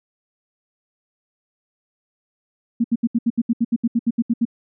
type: tone bursts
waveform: sine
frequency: 233.1 Hz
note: A#3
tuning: in tune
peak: -14 dBFS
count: 15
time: 2.8-4.453 s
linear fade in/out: 10 ms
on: 43 ms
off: 72 ms
effects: none